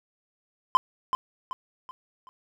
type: tone with echo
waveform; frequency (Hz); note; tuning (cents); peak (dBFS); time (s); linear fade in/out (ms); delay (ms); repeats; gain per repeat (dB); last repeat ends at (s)
triangle; 1031; C6; -26; -12; 0.75-0.77; 0; 380; 4; -8; 2.29
effects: none